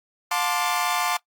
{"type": "chord", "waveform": "sawtooth", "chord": "D minor seventh", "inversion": "first", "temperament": "equal with one note detuned", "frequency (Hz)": [715.2, 880, 1046.5, 1174.7], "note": ["F5", "A5", "C6", "D6"], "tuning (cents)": [41, 0, 0, 0], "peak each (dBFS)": -24, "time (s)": [0.31, 1.17], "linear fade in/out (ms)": 5, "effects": ["noise-tail reverb RT60 0.1 s tail -21 dB re dry", "Opus 48 kbps"]}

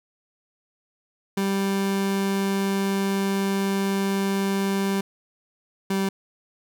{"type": "tone pair in turn", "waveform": "30% pulse", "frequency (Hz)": [196, 194.2], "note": ["G3", "G3"], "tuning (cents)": [0, -16], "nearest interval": "unison", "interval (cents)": 16, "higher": "first", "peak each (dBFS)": -19, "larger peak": "neither", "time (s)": [[1.37, 5.01], [5.9, 6.09]], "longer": "first", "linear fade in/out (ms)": 5, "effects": []}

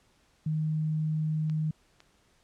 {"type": "tone", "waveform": "sine", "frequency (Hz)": 155.56, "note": "D#3", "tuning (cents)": 0, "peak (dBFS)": -26, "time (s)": [0.46, 1.71], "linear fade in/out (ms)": 5}
{"type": "clicks", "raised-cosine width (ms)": 0.2, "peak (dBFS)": [-32, -34], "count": 2, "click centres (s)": [1.498, 2.004]}
{"effects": ["pink hiss -66 dBFS RMS until 2.43 s", "low-pass 9000 Hz 12 dB/octave"]}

